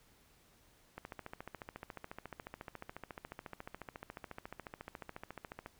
click train, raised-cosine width 0.5 ms, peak -29 dBFS, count 67, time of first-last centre 0.98-5.661 s, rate 14.1 Hz, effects pink hiss -67 dBFS RMS until 5.79 s

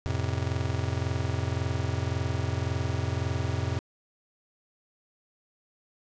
square chord, F major, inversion none, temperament just, 87.31 / 109.13 / 130.96 Hz, F2 / A2 / C3, 0 / -14 / +2 cents, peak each -31 / -33 / -33 dBFS, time 0.06-3.79 s, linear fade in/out 0 ms, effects resampled to 16000 Hz + 9-bit

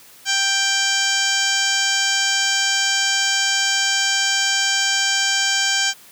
harmonic tone with a mistuned harmonic, 785 Hz, G5, 2 cents sharp, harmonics 1 / 2 / 3 / 4 / 5 / 6 / 7 / 8 / 9 / 10, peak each -30 / -22 / -27 / -23 / -31 / -26 / -26 / -28 / -25 / -31 dBFS, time 0.25-5.94 s, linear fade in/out 50 ms, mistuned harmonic 9, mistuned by -42 cents, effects white hiss -46 dBFS RMS until 6.11 s + high-pass 80 Hz 12 dB/octave

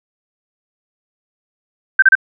sine tone bursts, 1555 Hz, G6, 14 cents flat, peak -4 dBFS, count 3, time 1.99-2.153 s, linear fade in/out 5 ms, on 33 ms, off 32 ms, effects none

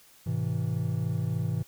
triangle tone cluster, 105.4 / 128.9 / 162.3 Hz, G#2 / C3 / E3, +26 / -26 / -27 cents, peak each -29 dBFS, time 0.26-1.63 s, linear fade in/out 10 ms, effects white hiss -57 dBFS RMS until 1.67 s

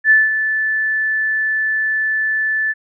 sine tone with ADSR envelope, 1749 Hz, A6, 11 cents flat, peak -6 dBFS, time 0.04-2.74 s, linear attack 64 ms, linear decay 190 ms, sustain -9 dB, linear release 32 ms, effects none

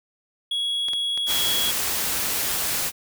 triangle tone, 3336 Hz, G#7, 7 cents sharp, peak -21 dBFS, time 0.51-1.71 s, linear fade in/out 5 ms
clicks, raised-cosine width 0.2 ms, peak -18 dBFS, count 7, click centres 0.885 / 0.934 / 1.176 / 1.511 / 1.643 / 1.675 / 1.954 s
white noise, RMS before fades -25 dBFS, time 1.26-2.92 s, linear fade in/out 50 ms
effects none

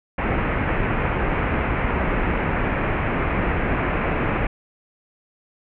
pink low-pass noise, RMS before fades -22 dBFS, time 0.18-4.47 s, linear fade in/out 5 ms, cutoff 2500 Hz, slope 48 dB/octave, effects none

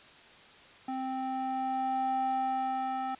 square tone with band-pass filter sweep, 261.6 Hz, C4, in tune, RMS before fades -32 dBFS, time 0.88-3.15 s, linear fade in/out 5 ms, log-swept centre 590 to 960 Hz, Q 3.9, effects white hiss -54 dBFS RMS until 3.19 s + resampled to 8000 Hz

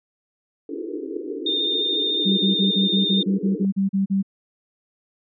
pink band-pass noise, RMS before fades -30 dBFS, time 0.69-3.65 s, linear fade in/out 2 ms, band 280 to 460 Hz, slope 96 dB/octave
sine tone with vibrato, 3638 Hz, A#7, 43 cents flat, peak -20 dBFS, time 1.46-3.23 s, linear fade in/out 5 ms, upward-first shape sine, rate 14 Hz, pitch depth 15 cents each way
sine tone bursts, 194.8 Hz, G3, 11 cents flat, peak -17 dBFS, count 12, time 2.25-4.228 s, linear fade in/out 20 ms, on 130 ms, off 38 ms
effects none

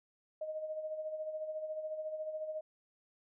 sine tone with tremolo, 622.3 Hz, D#5, in tune, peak -35 dBFS, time 0.41-2.61 s, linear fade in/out 5 ms, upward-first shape sine, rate 14 Hz, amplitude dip 55%, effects none

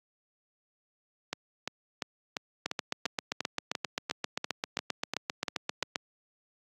two click trains, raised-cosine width 0.2 ms, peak -14 / -12 dBFS, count 14 / 26, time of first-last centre 1.33-5.828 / 2.66-5.958 s, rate 2.89 / 7.58 Hz, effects high-pass 150 Hz 12 dB/octave + Opus 48 kbps

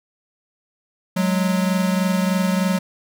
square tone pair together, 184.45 / 207.7 Hz, F#3 / G#3, -5 / 0 cents, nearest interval major second, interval 205 cents, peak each -19 / -24 dBFS, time 1.16-2.79 s, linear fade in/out 10 ms, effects none

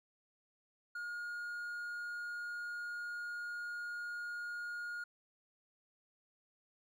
triangle tone, 1429 Hz, F6, 39 cents sharp, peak -38 dBFS, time 0.95-5.04 s, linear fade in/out 5 ms, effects none

